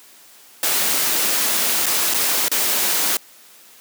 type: noise with dropouts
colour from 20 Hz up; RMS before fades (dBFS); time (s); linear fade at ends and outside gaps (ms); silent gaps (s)
white; -19; 0.63-3.17; 2; 1.859-1.864 / 2.139-2.143 / 2.483-2.515
effects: white hiss -47 dBFS RMS until 3.8 s + high-pass 200 Hz 12 dB/octave